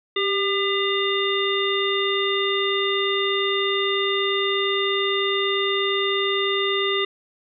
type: harmonic tone with a mistuned harmonic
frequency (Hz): 401.6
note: G4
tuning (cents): +42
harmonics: 1 / 3 / 5 / 7 / 9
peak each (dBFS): -23 / -28 / -27 / -29 / -26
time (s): 0.16-7.05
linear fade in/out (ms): 5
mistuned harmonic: 1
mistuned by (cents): -38
effects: none